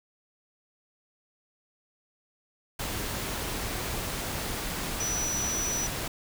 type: tone in noise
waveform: sine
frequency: 5910 Hz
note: F#8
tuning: 3 cents flat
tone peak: -29 dBFS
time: 5-5.87 s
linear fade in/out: 5 ms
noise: pink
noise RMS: -33 dBFS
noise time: 2.79-6.08 s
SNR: +1 dB
effects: none